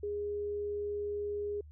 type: tone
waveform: sine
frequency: 411.6 Hz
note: G#4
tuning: 16 cents flat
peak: -33 dBFS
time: 0.03-1.61 s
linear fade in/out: 5 ms
effects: added 75 Hz sine -49 dBFS peak until 1.71 s